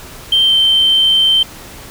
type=tone with pitch glide; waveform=triangle; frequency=3136 to 3113 Hz; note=G7 to G7; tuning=0 to -13 cents; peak=-5 dBFS; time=0.32-1.43 s; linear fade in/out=5 ms; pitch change=-13 cents; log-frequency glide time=0.45-0.53 s; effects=tanh soft clip ceiling -5 dBFS + pink hiss -34 dBFS RMS until 1.9 s